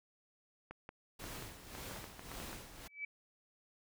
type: clicks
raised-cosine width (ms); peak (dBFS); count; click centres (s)
0.5; -32; 12; 0.71 / 0.891 / 1.241 / 1.424 / 1.751 / 1.911 / 1.963 / 2.042 / 2.194 / 2.316 / 2.401 / 2.53
type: noise with tremolo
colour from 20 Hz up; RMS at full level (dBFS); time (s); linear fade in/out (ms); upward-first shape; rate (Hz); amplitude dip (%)
pink; -46; 1.19-2.88; 10; sine; 1.8; 65
type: tone with exponential growth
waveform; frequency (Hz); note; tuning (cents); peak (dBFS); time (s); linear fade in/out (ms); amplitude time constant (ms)
sine; 2300; D7; -37; -36; 2.84-3.05; 5; 45
effects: none